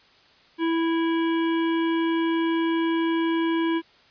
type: harmonic tone with a mistuned harmonic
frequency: 329.6 Hz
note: E4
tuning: in tune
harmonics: 1 / 3 / 5 / 7 / 9 / 10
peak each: -21 / -31 / -35 / -38 / -40 / -41 dBFS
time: 0.58-3.82 s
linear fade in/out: 50 ms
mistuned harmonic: 9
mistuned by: -37 cents
effects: white hiss -56 dBFS RMS until 4.1 s + resampled to 11025 Hz